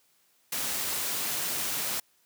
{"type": "noise", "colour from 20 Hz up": "white", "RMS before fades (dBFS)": -31, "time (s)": [0.52, 2], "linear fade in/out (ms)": 5, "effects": ["white hiss -67 dBFS RMS until 2.25 s", "high-pass 100 Hz 12 dB/octave"]}